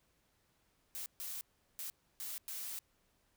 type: noise bursts at uneven times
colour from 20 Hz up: blue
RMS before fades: -43 dBFS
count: 5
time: 0.95-1.06 / 1.2-1.41 / 1.79-1.9 / 2.2-2.38 / 2.48-2.79 s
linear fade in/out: 0 ms
effects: pink hiss -75 dBFS RMS until 3.36 s